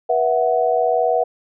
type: chord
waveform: sine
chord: B suspended fourth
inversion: none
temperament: equal with one note detuned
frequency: 484.8 / 659.3 / 740 Hz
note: B4 / E5 / F#5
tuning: -32 / 0 / 0 cents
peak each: -19 dBFS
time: 0.09-1.24 s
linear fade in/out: 10 ms
effects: none